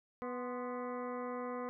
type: harmonic tone with a mistuned harmonic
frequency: 246.9 Hz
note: B3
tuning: in tune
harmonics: 1 / 2 / 3 / 4 / 5 / 6 / 7 / 8 / 9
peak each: -43 / -41 / -49 / -46 / -48 / -58 / -62 / -55 / -64 dBFS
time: 0.22-1.69 s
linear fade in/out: 0 ms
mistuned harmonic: 4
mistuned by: +86 cents
effects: none